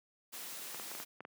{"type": "noise", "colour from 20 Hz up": "white", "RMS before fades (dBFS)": -45, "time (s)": [0.32, 1.05], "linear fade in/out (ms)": 20}
{"type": "clicks", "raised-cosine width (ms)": 0.5, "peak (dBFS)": -30, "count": 7, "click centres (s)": [0.746, 0.798, 0.916, 0.951, 1.001, 1.206, 1.251]}
{"effects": ["high-pass 200 Hz 12 dB/octave"]}